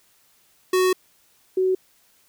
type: tone pair in turn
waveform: square / sine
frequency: 370 / 374.1 Hz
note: F#4 / F#4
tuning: 0 / +19 cents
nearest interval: unison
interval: 19 cents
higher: second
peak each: -17 dBFS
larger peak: neither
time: 0.73-0.93 / 1.57-1.75 s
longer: first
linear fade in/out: 5 ms
effects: white hiss -60 dBFS RMS until 2.28 s